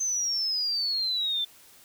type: exponential sweep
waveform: sine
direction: down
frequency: 6272 to 3520 Hz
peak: -25 dBFS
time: 0-1.45 s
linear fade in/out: 10 ms
effects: white hiss -54 dBFS RMS until 1.84 s